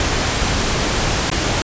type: noise with dropouts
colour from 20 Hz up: pink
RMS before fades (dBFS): -18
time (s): 0-1.62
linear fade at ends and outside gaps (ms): 1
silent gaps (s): 1.301-1.315
effects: resampled to 16000 Hz